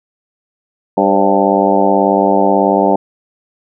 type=harmonic tone with a mistuned harmonic; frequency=98.3 Hz; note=G2; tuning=5 cents sharp; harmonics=2 / 3 / 4 / 5 / 6 / 7 / 8 / 9; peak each=-17 / -17 / -17 / -17 / -17 / -17 / -17 / -17 dBFS; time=0.97-2.96 s; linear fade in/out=5 ms; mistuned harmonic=5; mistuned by=+69 cents; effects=none